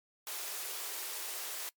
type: high-pass noise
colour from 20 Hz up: white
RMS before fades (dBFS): -40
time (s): 0.27-1.69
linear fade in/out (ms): 0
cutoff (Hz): 330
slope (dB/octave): 96
effects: noise-tail reverb RT60 0.1 s tail -23 dB re dry + MP3 96 kbps